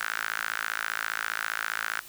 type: tone with high-pass filter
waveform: sawtooth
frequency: 55 Hz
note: A1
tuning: in tune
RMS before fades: -32 dBFS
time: 0-2.01 s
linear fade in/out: 10 ms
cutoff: 1500 Hz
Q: 5.1
effects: white hiss -47 dBFS RMS until 2.08 s